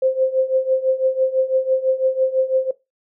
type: tone with tremolo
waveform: sine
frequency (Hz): 523.3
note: C5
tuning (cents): 0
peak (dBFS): -12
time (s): 0.02-2.71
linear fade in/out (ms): 5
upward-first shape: triangle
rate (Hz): 6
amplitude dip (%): 90
effects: noise-tail reverb RT60 0.2 s tail -18 dB re dry